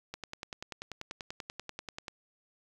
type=click train; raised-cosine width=0.2 ms; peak=-22 dBFS; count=21; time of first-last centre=0.14-2.082 s; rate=10.3 Hz; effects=9-bit